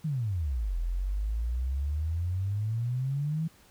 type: exponential two-way sweep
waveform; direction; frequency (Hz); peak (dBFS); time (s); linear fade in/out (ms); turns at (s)
sine; down then up; 164.81 to 41 to 164.81; -27; 0.04-3.48; 10; 0.78
effects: pink hiss -59 dBFS RMS until 3.7 s